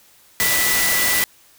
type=tone in noise; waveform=sine; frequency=1975.5 Hz; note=B6; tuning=in tune; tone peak=-21 dBFS; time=0.4-1.24 s; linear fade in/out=0 ms; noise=white; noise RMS=-19 dBFS; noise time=0.4-1.24 s; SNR=-5 dB; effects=white hiss -52 dBFS RMS until 1.58 s